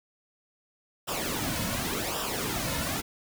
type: noise with flanger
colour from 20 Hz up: pink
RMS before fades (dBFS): -31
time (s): 1.07-3.02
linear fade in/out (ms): 20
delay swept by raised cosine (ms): 0.46 to 2.56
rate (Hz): 0.89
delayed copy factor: -0.7
effects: none